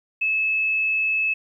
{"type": "tone", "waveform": "sine", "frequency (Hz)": 2600, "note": "E7", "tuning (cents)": -24, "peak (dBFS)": -19, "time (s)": [0.21, 1.34], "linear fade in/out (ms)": 10, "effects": ["10-bit"]}